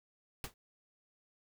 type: noise with exponential decay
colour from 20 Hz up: pink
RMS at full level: -37 dBFS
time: 0.44-0.54 s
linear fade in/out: 1 ms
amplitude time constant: 21 ms
effects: none